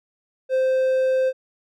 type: tone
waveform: triangle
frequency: 521 Hz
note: C5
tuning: 7 cents flat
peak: -15 dBFS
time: 0.49-1.33 s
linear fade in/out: 50 ms
effects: none